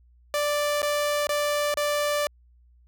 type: tone with dropouts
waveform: sawtooth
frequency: 587.3 Hz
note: D5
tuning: in tune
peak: -19 dBFS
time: 0.34-2.27 s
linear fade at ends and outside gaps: 1 ms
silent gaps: 0.819-0.829 / 1.27-1.292 / 1.741-1.772 s
effects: added 60 Hz sine -54 dBFS peak until 2.87 s